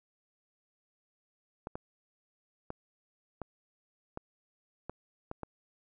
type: clicks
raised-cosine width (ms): 1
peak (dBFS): -24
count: 8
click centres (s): 1.671 / 1.755 / 2.704 / 3.417 / 4.174 / 4.896 / 5.314 / 5.433
effects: none